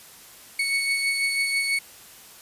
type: beating tone pair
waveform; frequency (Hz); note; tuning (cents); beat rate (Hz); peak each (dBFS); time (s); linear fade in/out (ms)
35% pulse; 2217 / 2223.1; C#7 / C#7; 0 / +4; 6.1; -21 / -30; 0.59-1.79; 5
effects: white hiss -47 dBFS RMS until 2.41 s + resampled to 32000 Hz